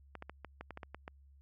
clicks, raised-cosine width 0.5 ms, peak -29 dBFS, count 10, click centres 0.153 / 0.224 / 0.296 / 0.447 / 0.61 / 0.707 / 0.774 / 0.832 / 0.946 / 1.079 s, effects added 69 Hz sine -58 dBFS peak until 1.41 s

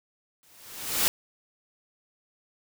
white noise with exponential growth, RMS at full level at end -21 dBFS, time 0.43-1.08 s, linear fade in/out 0 ms, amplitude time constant 140 ms, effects none

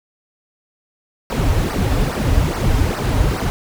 brown noise with flanger, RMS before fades -17 dBFS, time 1.3-3.5 s, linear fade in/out 0 ms, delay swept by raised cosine 0.28 to 5.98 ms, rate 2.4 Hz, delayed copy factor -0.85, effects none

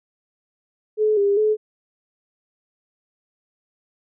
sine tone with vibrato, 415.3 Hz, G#4, in tune, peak -15 dBFS, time 0.97-1.57 s, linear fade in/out 50 ms, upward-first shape square, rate 2.5 Hz, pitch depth 55 cents each way, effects none

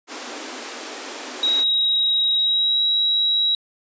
pink high-pass noise, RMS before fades -33 dBFS, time 0.07-1.65 s, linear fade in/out 50 ms, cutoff 240 Hz, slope 96 dB/octave
sine tone with pitch glide, 3818 to 3865 Hz, A#7 to B7, +41 to -38 cents, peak -16 dBFS, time 1.43-3.55 s, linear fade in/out 2 ms, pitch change +21 cents, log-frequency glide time 2.35-2.82 s
effects resampled to 16000 Hz

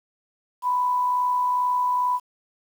sine tone with amplitude modulation, 992 Hz, B5, 7 cents sharp, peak -18 dBFS, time 0.62-2.2 s, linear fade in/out 50 ms, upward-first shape sine, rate 62.3 Hz, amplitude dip 30%, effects 8-bit

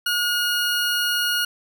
20% pulse tone, 1438 Hz, F#6, 50 cents flat, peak -15 dBFS, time 0.06-1.45 s, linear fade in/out 5 ms, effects none

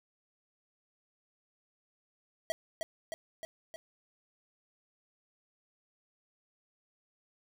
square tone with echo, 648 Hz, E5, 30 cents flat, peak -31 dBFS, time 2.5-2.52 s, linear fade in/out 0 ms, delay 310 ms, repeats 4, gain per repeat -3 dB, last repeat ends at 3.76 s, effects none

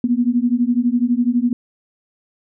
sine beating tone pair, 236.3 / 248.3 Hz, A#3 / B3, +24 / +9 cents, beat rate 12 Hz, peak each -17 dBFS, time 0.04-1.53 s, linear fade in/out 2 ms, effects none

